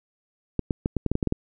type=clicks; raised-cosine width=3 ms; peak=-10 dBFS; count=10; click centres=0.593 / 0.708 / 0.859 / 0.967 / 1.063 / 1.116 / 1.154 / 1.228 / 1.273 / 1.324 s; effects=none